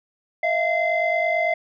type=tone cluster; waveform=sine; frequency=641 / 690 / 2067 Hz; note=E5 / F5 / C7; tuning=-49 / -21 / -22 cents; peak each=-22 dBFS; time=0.43-1.54 s; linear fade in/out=5 ms; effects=tanh soft clip ceiling -13 dBFS